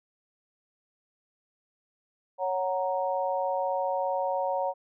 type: chord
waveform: sine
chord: F# major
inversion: second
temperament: equal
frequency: 554.4 / 740 / 932.3 Hz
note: C#5 / F#5 / A#5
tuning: 0 / 0 / 0 cents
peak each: -29 / -31 / -31 dBFS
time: 2.38-4.74 s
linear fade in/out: 50 ms
effects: none